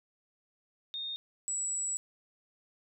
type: tone pair in turn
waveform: sine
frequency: 3679 / 7829 Hz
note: A#7 / B8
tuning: -24 / -16 cents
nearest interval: octave + minor second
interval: 1308 cents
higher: second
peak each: -35 / -31 dBFS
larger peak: second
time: 0.94-1.16 / 1.48-1.97 s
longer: second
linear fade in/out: 0 ms
effects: none